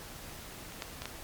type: clicks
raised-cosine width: 0.2 ms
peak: -30 / -18 / -21 / -19 dBFS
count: 4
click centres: 0.722 / 0.822 / 1.02 / 1.056 s
effects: pink hiss -46 dBFS RMS until 1.23 s + MP3 96 kbps